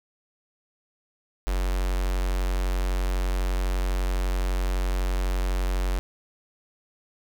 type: tone with notch filter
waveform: square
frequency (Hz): 45.95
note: F#1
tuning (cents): -11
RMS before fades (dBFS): -25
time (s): 1.47-5.99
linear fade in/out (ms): 0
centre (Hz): 160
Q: 0.75
effects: none